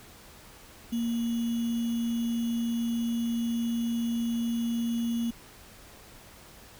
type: tone with sample-and-hold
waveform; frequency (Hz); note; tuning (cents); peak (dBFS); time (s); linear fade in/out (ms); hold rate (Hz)
sine; 233.1; A#3; 0; -26; 0.92-5.31; 10; 3150
effects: pink hiss -51 dBFS RMS until 6.79 s